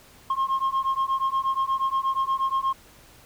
sine beating tone pair, 1067 / 1075.4 Hz, C6 / C6, +34 / +47 cents, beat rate 8.4 Hz, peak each -23 dBFS, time 0.3-2.73 s, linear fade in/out 5 ms, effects tanh soft clip ceiling -19 dBFS + pink hiss -52 dBFS RMS until 3.25 s

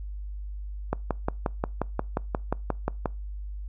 click train, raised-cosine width 1 ms, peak -11 dBFS, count 13, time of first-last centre 0.93-3.058 s, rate 5.64 Hz, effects noise-tail reverb RT60 0.3 s tail -25 dB re dry + added 50 Hz sine -33 dBFS peak until 3.68 s

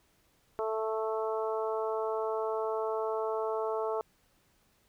harmonic tone, 220 Hz, A3, in tune, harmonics 2 / 3 / 4 / 5 / 6, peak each -32 / -36 / -38 / -40 / -42 dBFS, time 0.59-4.01 s, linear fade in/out 0 ms, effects pink hiss -69 dBFS RMS until 4.88 s

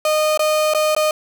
35% pulse tone with dropouts, 615 Hz, D#5, 20 cents flat, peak -13 dBFS, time 0.05-1.11 s, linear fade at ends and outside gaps 2 ms, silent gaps 0.375-0.393 / 0.737-0.747 / 0.95-0.964 s, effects none

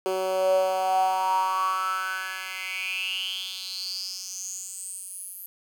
10% pulse tone with high-pass filter sweep, 187.9 Hz, F#3, 27 cents sharp, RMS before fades -28 dBFS, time 0.06-5.46 s, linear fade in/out 0 ms, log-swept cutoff 420 to 12000 Hz, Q 8.7, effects none

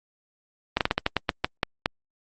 slowing click train, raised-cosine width 0.3 ms, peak -5 dBFS, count 11, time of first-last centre 0.77-1.859 s, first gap 38 ms, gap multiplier 1.22, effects Opus 32 kbps

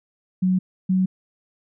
sine tone pair in turn, 185 / 186.72 Hz, F#3 / F#3, 0 / +16 cents, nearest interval unison, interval 16 cents, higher second, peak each -16 dBFS, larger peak neither, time 0.42-0.59 / 0.89-1.06 s, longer neither, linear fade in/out 10 ms, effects none

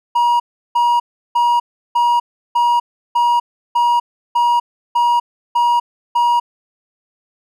triangle tone bursts, 955 Hz, A#5, 42 cents sharp, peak -9 dBFS, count 11, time 0.15-6.4 s, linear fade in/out 10 ms, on 250 ms, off 350 ms, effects none

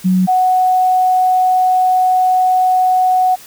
sine tone pair in turn, 185 / 740 Hz, F#3 / F#5, 0 / 0 cents, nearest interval 2 octaves, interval 2400 cents, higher second, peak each -9 dBFS, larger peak neither, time 0.04-0.27 / 0.27-3.36 s, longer second, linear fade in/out 20 ms, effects white hiss -38 dBFS RMS until 3.46 s

